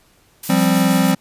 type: noise with tremolo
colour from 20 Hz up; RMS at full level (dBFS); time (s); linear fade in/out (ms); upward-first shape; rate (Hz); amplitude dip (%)
blue; -27; 0.43-1.12; 5; sine; 6.4; 50
type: chord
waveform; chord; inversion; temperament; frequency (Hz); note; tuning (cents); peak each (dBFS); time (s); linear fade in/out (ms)
square; F suspended second; none; equal; 174.61 / 196 / 261.6; F3 / G3 / C4; 0 / 0 / 0; -18; 0.49-1.15; 10
effects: pink hiss -55 dBFS RMS until 1.2 s + resampled to 32000 Hz